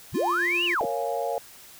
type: linear two-way sweep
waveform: sine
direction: up then down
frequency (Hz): 36.27 to 2979 to 36.27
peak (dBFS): -22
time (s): 0.12-0.86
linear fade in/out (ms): 50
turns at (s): 0.65
type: tone with tremolo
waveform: square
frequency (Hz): 349.2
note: F4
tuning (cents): 0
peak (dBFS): -30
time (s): 0.14-0.75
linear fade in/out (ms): 10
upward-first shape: sine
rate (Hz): 7.6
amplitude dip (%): 25
type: chord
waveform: sine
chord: Bb minor seventh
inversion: none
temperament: equal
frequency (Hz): 466.2 / 554.4 / 698.5 / 830.6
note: Bb4 / Db5 / F5 / Ab5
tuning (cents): 0 / 0 / 0 / 0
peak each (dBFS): -31 / -30 / -30 / -33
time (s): 0.81-1.38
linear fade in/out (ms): 0
effects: white hiss -48 dBFS RMS until 1.79 s